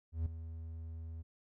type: tone with ADSR envelope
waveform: triangle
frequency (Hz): 81.4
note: E2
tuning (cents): -21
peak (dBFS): -28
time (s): 0.12-1.23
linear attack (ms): 140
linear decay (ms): 5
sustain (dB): -12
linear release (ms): 21
effects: none